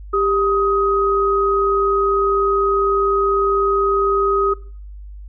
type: tone pair together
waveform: sine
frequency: 396.2 / 1257.9 Hz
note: G4 / D#6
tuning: +18 / +19 cents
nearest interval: octave + minor sixth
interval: 2001 cents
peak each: -17 dBFS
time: 0.13-4.54 s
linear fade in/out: 10 ms
effects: noise-tail reverb RT60 0.5 s tail -22 dB re dry + added 50 Hz sine -32 dBFS peak until 5.28 s